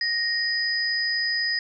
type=tone pair together; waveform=sine; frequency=1864.7 / 4978 Hz; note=A#6 / D#8; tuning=0 / 0 cents; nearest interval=octave + perfect fourth; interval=1700 cents; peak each=-25 dBFS; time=0.01-1.59 s; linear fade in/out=2 ms; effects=none

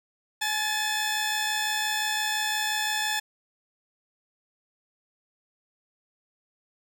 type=tone pair together; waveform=15% pulse; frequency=847.1 / 1760 Hz; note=G#5 / A6; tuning=+34 / 0 cents; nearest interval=octave + minor second; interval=1266 cents; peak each=-22 dBFS; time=0.41-3.2 s; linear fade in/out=10 ms; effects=none

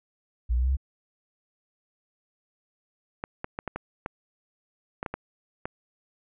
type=linear sweep; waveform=sine; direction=up; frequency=57.4 to 68.9 Hz; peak=-21 dBFS; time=0.49-0.77 s; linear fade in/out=20 ms
type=clicks; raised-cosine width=0.5 ms; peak=-15 dBFS; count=10; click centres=3.239 / 3.444 / 3.589 / 3.677 / 3.76 / 4.061 / 5.029 / 5.062 / 5.14 / 5.655 s
effects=low-pass 2000 Hz 12 dB/octave

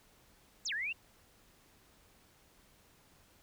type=exponential two-way sweep; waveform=sine; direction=down then up; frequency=8000 to 1601 to 2841 Hz; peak=-34 dBFS; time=0.65-0.93 s; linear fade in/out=10 ms; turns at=0.73 s; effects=pink hiss -65 dBFS RMS until 3.42 s

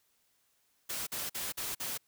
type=noise bursts; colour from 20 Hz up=white; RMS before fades=-37 dBFS; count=5; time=0.89-1.978 s; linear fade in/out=10 ms; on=180 ms; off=47 ms; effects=white hiss -73 dBFS RMS until 2.07 s

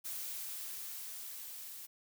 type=noise with level ramp; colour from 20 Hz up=blue; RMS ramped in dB=-41 to -48 dBFS; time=0.04-1.87 s; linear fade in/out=20 ms; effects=none

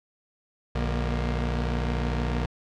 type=tone cluster; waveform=sawtooth; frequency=60.3 / 150.8 / 234.7 Hz; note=B1 / D3 / A#3; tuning=-41 / +46 / +12 cents; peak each=-22 / -29 / -29 dBFS; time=0.75-2.46 s; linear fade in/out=5 ms; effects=low-pass 4000 Hz 12 dB/octave

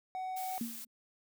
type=tone; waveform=triangle; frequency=748 Hz; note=F#5; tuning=19 cents sharp; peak=-34 dBFS; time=0.15-0.58 s; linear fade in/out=0 ms
type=noise; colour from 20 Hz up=blue; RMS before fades=-45 dBFS; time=0.36-0.85 s; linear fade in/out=10 ms
type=tone with exponential decay; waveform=sine; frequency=232.1 Hz; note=A#3; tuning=7 cents flat; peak=-31 dBFS; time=0.61-0.87 s; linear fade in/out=2 ms; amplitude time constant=55 ms
effects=none

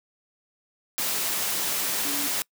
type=tone in noise; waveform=sine; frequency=285.2 Hz; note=C#4; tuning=49 cents sharp; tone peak=-34 dBFS; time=2.05-2.27 s; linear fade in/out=0 ms; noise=white; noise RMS=-27 dBFS; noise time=0.98-2.42 s; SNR=-10 dB; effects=noise-tail reverb RT60 0.1 s tail -25 dB re dry + high-pass 150 Hz 12 dB/octave

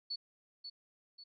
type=tone with echo; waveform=sine; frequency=4435 Hz; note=C#8; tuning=in tune; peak=-36 dBFS; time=0.1-0.16 s; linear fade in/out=10 ms; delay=540 ms; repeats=2; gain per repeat=-7 dB; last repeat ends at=1.24 s; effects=none

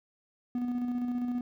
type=tone with tremolo; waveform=triangle; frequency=245 Hz; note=B3; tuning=14 cents flat; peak=-26 dBFS; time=0.55-1.41 s; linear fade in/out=2 ms; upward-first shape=square; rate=15 Hz; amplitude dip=30%; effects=none

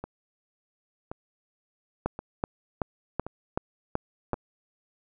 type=two click trains; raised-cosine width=1 ms; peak=-21 / -12 dBFS; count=5 / 7; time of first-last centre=0.04-4.341 / 2.06-4.333 s; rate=0.93 / 2.64 Hz; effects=none

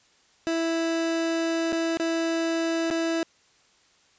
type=tone with dropouts; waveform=30% pulse; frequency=329.6 Hz; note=E4; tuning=in tune; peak=-21 dBFS; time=0.47-3.23 s; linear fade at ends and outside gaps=0 ms; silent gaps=1.722-1.727 / 1.972-1.998 / 2.903-2.91 s; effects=white hiss -61 dBFS RMS until 4.18 s + resampled to 16000 Hz

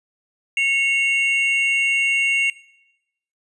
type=tone pair together; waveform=triangle; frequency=2195 / 2765 Hz; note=C#7 / F7; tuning=-18 / -18 cents; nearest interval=major third; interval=400 cents; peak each=-18 dBFS; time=0.57-2.5 s; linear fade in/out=2 ms; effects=noise-tail reverb RT60 0.9 s tail -20 dB re dry + resampled to 24000 Hz

